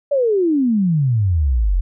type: exponential sweep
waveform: sine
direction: down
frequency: 587.3 to 41.2 Hz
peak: -13 dBFS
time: 0.11-1.81 s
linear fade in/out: 10 ms
effects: none